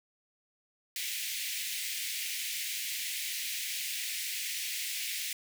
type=high-pass noise; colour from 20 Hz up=pink; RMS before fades=-36 dBFS; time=0.96-5.33 s; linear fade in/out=2 ms; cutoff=2000 Hz; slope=48 dB/octave; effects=none